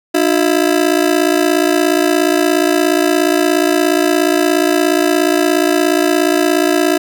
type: ring-modulated tone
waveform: 30% pulse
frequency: 330.8 Hz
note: E4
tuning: 6 cents sharp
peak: -5 dBFS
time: 0.14-6.98 s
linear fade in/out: 10 ms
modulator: 28.5 Hz
effects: none